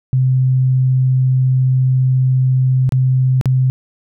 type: tone with dropouts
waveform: sine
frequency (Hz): 129.6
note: C3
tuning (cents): -16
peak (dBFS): -10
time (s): 0.13-3.7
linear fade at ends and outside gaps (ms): 0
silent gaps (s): 2.892-2.922 / 3.412-3.457
effects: none